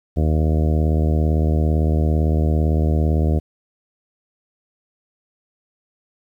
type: harmonic tone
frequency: 77.78 Hz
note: D#2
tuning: in tune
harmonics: 1 / 2 / 3 / 4 / 5 / 6 / 7 / 8 / 9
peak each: -16 / -22 / -26 / -28 / -30 / -32 / -33 / -34 / -35 dBFS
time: 0.16-3.4 s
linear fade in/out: 20 ms
effects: 9-bit